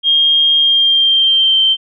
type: tone with pitch glide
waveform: sine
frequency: 3228 to 3123 Hz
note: G#7 to G7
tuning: -50 to -7 cents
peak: -8 dBFS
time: 0.03-1.77 s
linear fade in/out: 50 ms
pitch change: -57 cents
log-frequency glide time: 0.57-1.61 s
effects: none